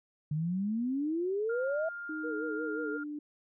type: exponential sweep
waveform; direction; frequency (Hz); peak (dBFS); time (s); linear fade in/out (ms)
sine; up; 146.83 to 664; -29; 0.31-1.89; 5
type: tone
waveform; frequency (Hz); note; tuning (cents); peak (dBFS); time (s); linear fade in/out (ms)
sine; 1405; F6; +10; -38; 1.49-3.04; 10
type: tone with pitch glide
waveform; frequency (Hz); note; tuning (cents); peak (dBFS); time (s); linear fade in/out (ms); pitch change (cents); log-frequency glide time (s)
sine; 311.1 to 296.7; D#4 to D4; 0 to +18; -36; 2.09-3.19; 5; -82; 2.74-2.97
type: tone with vibrato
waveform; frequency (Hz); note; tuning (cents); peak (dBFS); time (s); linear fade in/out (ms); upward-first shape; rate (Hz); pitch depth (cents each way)
sine; 449.9; A4; +39; -35; 2.23-2.98; 20; sine; 5.6; 110
effects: none